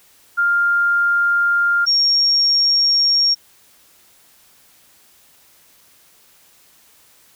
sine tone pair in turn, 1400 / 5553 Hz, F6 / F8, +4 / -11 cents, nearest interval 2 octaves, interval 2385 cents, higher second, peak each -13 / -12 dBFS, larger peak second, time 0.37-1.86 / 1.86-3.35 s, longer neither, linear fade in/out 20 ms, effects white hiss -52 dBFS RMS until 7.35 s

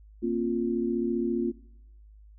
sine chord, Bb suspended second, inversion none, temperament equal with one note detuned, 233.1 / 267.9 / 349.2 Hz, Bb3 / C4 / F4, 0 / +41 / 0 cents, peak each -29 / -32 / -28 dBFS, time 0.22-1.52 s, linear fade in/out 20 ms, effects noise-tail reverb RT60 0.8 s tail -22 dB re dry + added 52 Hz sine -49 dBFS peak until 2.38 s

